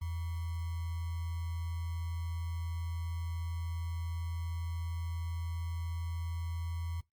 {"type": "tone with sample-and-hold", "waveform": "sine", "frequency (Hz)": 83.6, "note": "E2", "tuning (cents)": 25, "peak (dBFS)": -34, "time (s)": [0.01, 7.01], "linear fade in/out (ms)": 10, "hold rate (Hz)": 1050, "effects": ["noise-tail reverb RT60 0.2 s tail -24 dB re dry", "Opus 32 kbps"]}